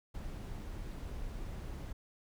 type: noise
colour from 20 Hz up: brown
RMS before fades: -42 dBFS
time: 0.14-1.93 s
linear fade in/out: 10 ms
effects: none